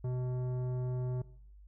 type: tone with tanh clipping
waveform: triangle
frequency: 125.9 Hz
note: B2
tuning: 34 cents sharp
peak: -34 dBFS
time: 0.04-1.22 s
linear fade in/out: 5 ms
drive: 17 dB
effects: noise-tail reverb RT60 0.6 s tail -19 dB re dry + added 50 Hz sine -52 dBFS peak until 1.67 s